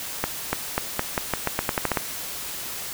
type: accelerating click train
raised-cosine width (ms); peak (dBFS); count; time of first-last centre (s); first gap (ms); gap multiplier
0.5; -6; 13; 0.24-1.972; 290; 0.86
effects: white hiss -33 dBFS RMS until 2.93 s